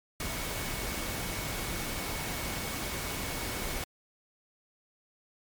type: tone in noise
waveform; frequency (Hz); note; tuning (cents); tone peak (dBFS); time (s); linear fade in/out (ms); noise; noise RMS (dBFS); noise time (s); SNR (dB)
sine; 2218; C#7; 0; -45; 0.2-3.84; 2; pink; -35; 0.2-3.84; -13
effects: MP3 96 kbps